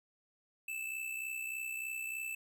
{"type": "tone with amplitude modulation", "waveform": "square", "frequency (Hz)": 2637, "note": "E7", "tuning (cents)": 0, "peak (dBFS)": -36, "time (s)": [0.68, 2.35], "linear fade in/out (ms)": 5, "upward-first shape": "sine", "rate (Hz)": 63.3, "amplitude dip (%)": 55, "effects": []}